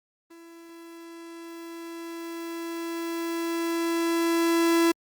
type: tone with level ramp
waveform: 45% pulse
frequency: 334.6 Hz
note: E4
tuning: 26 cents sharp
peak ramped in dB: -46 to -18 dBFS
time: 0.3-4.92 s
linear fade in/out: 10 ms
effects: Opus 24 kbps